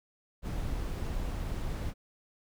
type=noise; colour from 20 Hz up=brown; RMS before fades=-34 dBFS; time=0.42-1.94 s; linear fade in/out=50 ms; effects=none